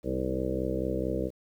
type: harmonic tone with a mistuned harmonic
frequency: 64.5 Hz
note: C2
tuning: 24 cents flat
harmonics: 1 / 2 / 3 / 4 / 5 / 6 / 7 / 8 / 9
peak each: -36 / -38 / -36 / -40 / -34 / -39 / -35 / -35 / -38 dBFS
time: 0.03-1.31 s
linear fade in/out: 50 ms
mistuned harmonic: 4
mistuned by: -33 cents
effects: 10-bit